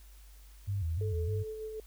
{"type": "tone with vibrato", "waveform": "sine", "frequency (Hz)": 90, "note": "F#2", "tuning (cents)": -47, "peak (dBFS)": -30, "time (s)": [0.67, 1.44], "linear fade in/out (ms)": 20, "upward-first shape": "square", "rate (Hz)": 3.3, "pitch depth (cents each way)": 170}
{"type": "tone with tremolo", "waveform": "sine", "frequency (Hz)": 435.8, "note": "A4", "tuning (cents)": -17, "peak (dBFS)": -36, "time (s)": [1.01, 1.8], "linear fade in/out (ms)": 2, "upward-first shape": "sine", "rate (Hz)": 6.7, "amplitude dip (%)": 35}
{"effects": ["added 50 Hz sine -51 dBFS peak until 1.86 s", "white hiss -62 dBFS RMS until 1.86 s"]}